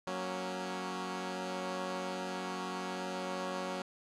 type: chord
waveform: 10% pulse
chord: F# major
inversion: none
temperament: equal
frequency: 185 / 233.1 / 277.2 Hz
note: F#3 / A#3 / C#4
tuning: 0 / 0 / 0 cents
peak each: -30 / -36 / -34 dBFS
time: 0.07-3.82 s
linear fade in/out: 2 ms
effects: low-pass 7000 Hz 12 dB/octave